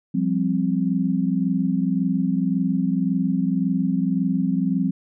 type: chord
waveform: sine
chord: F suspended second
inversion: none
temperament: just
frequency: 174.61 / 196.44 / 261.9 Hz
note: F3 / G3 / C4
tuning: 0 / +4 / +2 cents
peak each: -23 dBFS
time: 0.14-4.91 s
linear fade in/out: 10 ms
effects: none